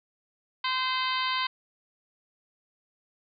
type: harmonic tone with a mistuned harmonic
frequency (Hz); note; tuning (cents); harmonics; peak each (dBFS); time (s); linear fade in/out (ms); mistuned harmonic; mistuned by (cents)
516; C5; -24; 2 / 3 / 4 / 5 / 6 / 7 / 8 / 9; -29 / -36 / -34 / -38 / -34 / -36 / -38 / -39; 0.64-1.47; 5; 7; +44
effects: none